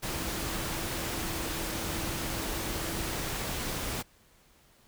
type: tone in noise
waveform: sine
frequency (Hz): 328.4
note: E4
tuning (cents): -6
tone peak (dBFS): -42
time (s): 0.06-3.1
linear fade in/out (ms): 20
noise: pink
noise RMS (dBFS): -34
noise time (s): 0.02-4.03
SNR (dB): -11
effects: pink hiss -62 dBFS RMS until 4.87 s